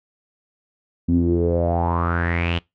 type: tone with low-pass filter sweep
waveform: sawtooth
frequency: 85.3 Hz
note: F2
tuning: 40 cents flat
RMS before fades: -20 dBFS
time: 1.08-2.59 s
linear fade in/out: 10 ms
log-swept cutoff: 230 to 3100 Hz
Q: 7.2
effects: noise-tail reverb RT60 0.2 s tail -24 dB re dry